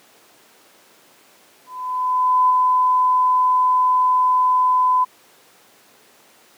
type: tone with ADSR envelope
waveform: sine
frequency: 1009 Hz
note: B5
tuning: 37 cents sharp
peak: -11 dBFS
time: 1.66-5.05 s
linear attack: 840 ms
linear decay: 6 ms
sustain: -2 dB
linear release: 17 ms
effects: pink hiss -51 dBFS RMS until 6.57 s + high-pass 300 Hz 12 dB/octave